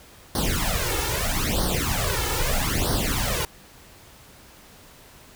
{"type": "noise with flanger", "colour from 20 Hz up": "pink", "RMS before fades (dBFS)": -24, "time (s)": [0.35, 3.45], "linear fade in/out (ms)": 2, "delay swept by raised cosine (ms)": [0.2, 2.3], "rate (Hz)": 0.78, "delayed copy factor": 1, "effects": ["pink hiss -49 dBFS RMS until 5.35 s"]}